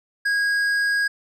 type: tone with tanh clipping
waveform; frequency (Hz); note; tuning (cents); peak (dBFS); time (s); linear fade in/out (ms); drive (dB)
sine; 1642; G#6; -20; -20; 0.25-1.08; 10; 9
effects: none